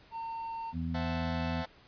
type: tone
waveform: triangle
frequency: 910 Hz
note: A#5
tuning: 42 cents flat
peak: -34 dBFS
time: 0.11-0.74 s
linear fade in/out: 50 ms
type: harmonic tone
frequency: 82.41 Hz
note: E2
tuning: in tune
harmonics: 1 / 2 / 3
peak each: -36 / -36 / -36 dBFS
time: 0.72-1.65 s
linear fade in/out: 50 ms
type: chord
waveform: sawtooth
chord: F# half-diminished seventh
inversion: second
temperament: equal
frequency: 523.3 / 659.3 / 740 / 880 Hz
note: C5 / E5 / F#5 / A5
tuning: 0 / 0 / 0 / 0 cents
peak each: -39 / -37 / -39 / -38 dBFS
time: 0.94-1.66 s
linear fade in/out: 10 ms
effects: pink hiss -59 dBFS RMS until 1.87 s + resampled to 11025 Hz